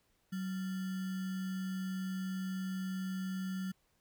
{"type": "tone with sample-and-hold", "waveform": "sine", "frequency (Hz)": 188, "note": "F#3", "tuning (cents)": 28, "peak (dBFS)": -35, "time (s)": [0.32, 3.72], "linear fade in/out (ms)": 10, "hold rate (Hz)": 1575, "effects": ["pink hiss -75 dBFS RMS until 4 s"]}